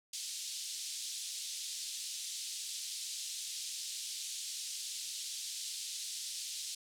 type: band-pass noise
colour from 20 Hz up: pink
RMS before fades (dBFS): -42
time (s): 0.13-6.75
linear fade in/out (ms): 5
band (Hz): 3600 to 9500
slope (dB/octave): 24
effects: none